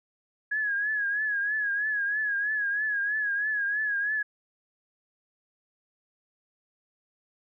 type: tone with vibrato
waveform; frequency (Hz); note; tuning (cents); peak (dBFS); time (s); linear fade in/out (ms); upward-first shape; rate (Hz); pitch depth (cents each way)
sine; 1672; G#6; +11; -25; 0.51-4.23; 10; triangle; 3.1; 82
effects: none